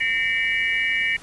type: tone cluster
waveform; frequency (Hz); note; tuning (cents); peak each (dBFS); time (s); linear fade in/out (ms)
sine; 1829 / 2032 / 2126 / 2301 / 2892; A#6 / B6 / C7 / D7 / F#7; -33 / +49 / +27 / -36 / -40; -24 / -29 / -30 / -23 / -30; 0-1.17; 10
effects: pink hiss -45 dBFS RMS until 1.22 s + resampled to 24000 Hz